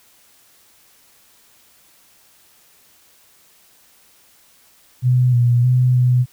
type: tone with pitch steps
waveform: sine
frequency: 125.6 / 120.8 / 126.1 / 124.9 Hz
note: B2 / B2 / B2 / B2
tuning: +30 / -38 / +36 / +20 cents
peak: -11 dBFS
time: 5.02-6.26 s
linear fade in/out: 50 ms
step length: 310 ms
effects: white hiss -53 dBFS RMS until 6.32 s